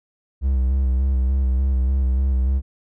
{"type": "tone with vibrato", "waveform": "triangle", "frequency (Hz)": 65.41, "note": "C2", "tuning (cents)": 0, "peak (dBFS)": -14, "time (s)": [0.41, 2.62], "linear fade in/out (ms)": 50, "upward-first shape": "square", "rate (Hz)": 3.4, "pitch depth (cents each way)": 39, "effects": []}